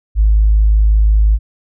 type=tone; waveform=sine; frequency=52.8 Hz; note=G#1; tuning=29 cents sharp; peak=-6 dBFS; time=0.15-1.39 s; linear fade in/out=50 ms; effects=tanh soft clip ceiling -2 dBFS